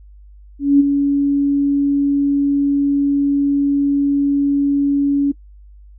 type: tone with ADSR envelope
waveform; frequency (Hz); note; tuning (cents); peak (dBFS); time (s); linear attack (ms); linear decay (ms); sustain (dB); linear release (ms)
sine; 282.3; C#4; +32; -5; 0.59-5.32; 210; 19; -7; 11
effects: noise-tail reverb RT60 0.1 s tail -21 dB re dry + added 50 Hz sine -39 dBFS peak until 5.98 s